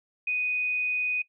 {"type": "tone", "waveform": "sine", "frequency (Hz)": 2489, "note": "D#7", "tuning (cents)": 0, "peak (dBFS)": -25, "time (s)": [0.27, 1.22], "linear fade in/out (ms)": 5, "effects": ["noise-tail reverb RT60 0.1 s tail -18 dB re dry"]}